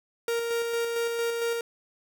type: tone with tremolo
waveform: 45% pulse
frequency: 466.2 Hz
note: A#4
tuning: in tune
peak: -25 dBFS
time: 0.28-1.61 s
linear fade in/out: 2 ms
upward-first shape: square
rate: 4.4 Hz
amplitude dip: 30%
effects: none